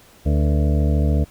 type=harmonic tone with a mistuned harmonic; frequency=73.9 Hz; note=D2; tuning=11 cents sharp; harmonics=1 / 2 / 3 / 4 / 6 / 7 / 8 / 9; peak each=-16 / -22 / -26 / -28 / -32 / -33 / -34 / -35 dBFS; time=0.25-1.25 s; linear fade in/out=20 ms; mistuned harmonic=7; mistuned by=-62 cents; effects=pink hiss -50 dBFS RMS until 1.3 s